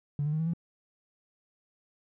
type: tone with pitch steps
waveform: triangle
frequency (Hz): 144.6 / 150.22 / 156.06 / 162.12 / 168.42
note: D3 / D3 / D#3 / E3 / E3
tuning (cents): -27 / +39 / +6 / -29 / +37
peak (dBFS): -23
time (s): 0.19-0.535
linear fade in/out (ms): 2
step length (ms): 69
effects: tanh soft clip ceiling -24 dBFS